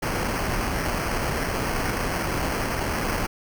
pink noise with sample-and-hold, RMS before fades -26 dBFS, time 0.02-3.27 s, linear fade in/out 10 ms, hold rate 3675 Hz, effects none

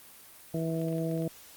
harmonic tone, 163.1 Hz, E3, 18 cents flat, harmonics 1 / 2 / 3 / 4, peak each -31 / -34 / -36 / -37 dBFS, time 0.54-1.28 s, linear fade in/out 2 ms
clicks, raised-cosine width 0.3 ms, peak -35 dBFS, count 7, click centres 0.816 / 0.884 / 0.927 / 0.982 / 1.113 / 1.177 / 1.222 s
effects white hiss -52 dBFS RMS until 1.56 s + Opus 32 kbps

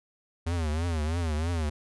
square tone with vibrato, 80.8 Hz, E2, 34 cents flat, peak -27 dBFS, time 0.46-1.7 s, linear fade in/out 10 ms, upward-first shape triangle, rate 3.1 Hz, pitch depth 160 cents each way, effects resampled to 24000 Hz

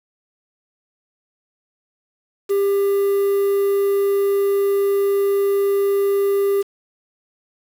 triangle tone with quantisation, 398.1 Hz, G4, 27 cents sharp, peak -13 dBFS, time 2.49-6.63 s, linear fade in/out 20 ms, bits 6, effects none

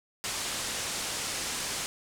white low-pass noise, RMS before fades -34 dBFS, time 0.24-1.86 s, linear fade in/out 0 ms, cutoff 9100 Hz, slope 24 dB/octave, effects none

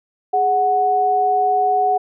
sine tone pair together, 415.3 / 740 Hz, G#4 / F#5, 0 / 0 cents, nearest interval minor seventh, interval 1000 cents, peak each -22 / -14 dBFS, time 0.33-1.98 s, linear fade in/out 10 ms, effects none

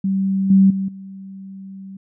sine tone with level steps, 193.2 Hz, G3, 25 cents flat, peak -16 / -8 / -19 / -32 dBFS, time 0.04-1.97 s, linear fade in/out 5 ms, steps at 0.5 / 0.7 / 0.88 s, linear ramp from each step 5 ms, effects none

